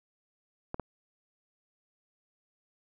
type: clicks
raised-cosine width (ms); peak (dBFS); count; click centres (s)
1; -20; 2; 0.744 / 0.797
effects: none